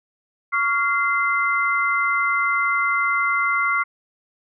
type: tone cluster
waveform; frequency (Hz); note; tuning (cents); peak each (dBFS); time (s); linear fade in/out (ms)
sine; 1127 / 1396 / 2069; C#6 / F6 / C7; +28 / -1 / -20; -22; 0.52-3.84; 20
effects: none